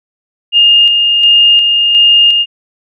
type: tone with tremolo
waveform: sine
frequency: 2829 Hz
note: F7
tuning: 22 cents sharp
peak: -3 dBFS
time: 0.52-2.46 s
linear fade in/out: 50 ms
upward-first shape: square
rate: 1.4 Hz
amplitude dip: 35%
effects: none